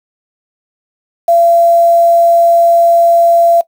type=tone with quantisation; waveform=sine; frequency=680 Hz; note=F5; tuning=46 cents flat; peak=-5 dBFS; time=1.28-3.61 s; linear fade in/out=5 ms; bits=5; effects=noise-tail reverb RT60 0.1 s tail -18 dB re dry